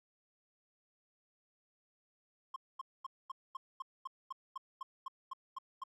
triangle tone bursts, 1064 Hz, C6, 29 cents sharp, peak -37 dBFS, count 14, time 2.54-5.838 s, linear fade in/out 5 ms, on 22 ms, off 230 ms, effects none

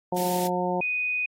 harmonic tone, 179.8 Hz, F#3, 49 cents flat, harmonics 1 / 2 / 3 / 4 / 5, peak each -30 / -30 / -30 / -30 / -30 dBFS, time 0.12-0.81 s, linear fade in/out 5 ms
white high-pass noise, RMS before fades -35 dBFS, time 0.16-0.48 s, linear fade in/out 10 ms, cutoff 2000 Hz, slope 12 dB/octave
sine tone, 2489 Hz, D#7, in tune, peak -24 dBFS, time 0.81-1.26 s, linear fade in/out 5 ms
effects AAC 48 kbps

